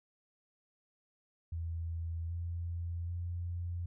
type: tone with pitch steps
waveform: sine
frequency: 83.1 / 85.4 / 87 Hz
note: E2 / F2 / F2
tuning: +15 / -38 / -6 cents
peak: -35 dBFS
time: 1.52-3.86 s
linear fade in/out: 5 ms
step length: 780 ms
effects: none